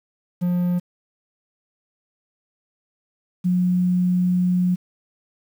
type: tone pair in turn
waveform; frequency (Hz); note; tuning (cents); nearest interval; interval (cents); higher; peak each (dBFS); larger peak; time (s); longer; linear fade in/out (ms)
triangle / sine; 177.2 / 180.19; F3 / F#3; +25 / -46; unison; 29; second; -16; neither; 0.41-0.8 / 3.44-4.76; second; 20
effects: 8-bit